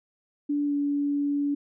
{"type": "tone with pitch glide", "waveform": "sine", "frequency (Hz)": [290, 286.5], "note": ["D4", "D4"], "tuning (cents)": [-22, -43], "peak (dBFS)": -23, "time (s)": [0.49, 1.55], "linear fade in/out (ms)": 10, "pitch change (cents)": -21, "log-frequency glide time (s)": [0.65, 0.74], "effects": []}